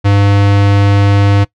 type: tone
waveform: square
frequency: 100.5 Hz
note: G2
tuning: 44 cents sharp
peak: -7 dBFS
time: 0.04-1.45 s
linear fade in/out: 20 ms
effects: noise-tail reverb RT60 0.1 s tail -21 dB re dry + low-pass 4000 Hz 12 dB/octave

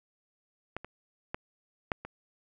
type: clicks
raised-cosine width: 0.5 ms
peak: -20 / -27 / -18 / -13 / -25 dBFS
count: 5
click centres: 0.766 / 0.846 / 1.345 / 1.918 / 2.05 s
effects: none

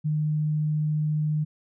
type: tone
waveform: sine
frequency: 152.4 Hz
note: D#3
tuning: 36 cents flat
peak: -22 dBFS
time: 0.04-1.45 s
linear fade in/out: 20 ms
effects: none

